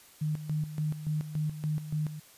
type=tone with tremolo; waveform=sine; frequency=152.8 Hz; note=D#3; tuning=31 cents flat; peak=-27 dBFS; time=0.21-2.2 s; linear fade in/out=10 ms; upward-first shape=square; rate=3.5 Hz; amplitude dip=70%; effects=white hiss -56 dBFS RMS until 2.37 s + resampled to 32000 Hz